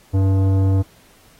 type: tone with tanh clipping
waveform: sine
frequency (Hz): 96.3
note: G2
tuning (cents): -30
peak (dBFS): -15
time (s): 0.13-0.83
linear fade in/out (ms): 20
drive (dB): 14
effects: pink hiss -52 dBFS RMS until 1.39 s + AAC 48 kbps